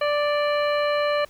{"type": "harmonic tone", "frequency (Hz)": 587.3, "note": "D5", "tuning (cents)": 0, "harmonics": [1, 2, 3, 4, 5, 7], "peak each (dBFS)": [-21, -27, -31, -33, -35, -38], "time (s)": [0.01, 1.25], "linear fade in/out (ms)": 5, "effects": ["pink hiss -53 dBFS RMS until 1.29 s"]}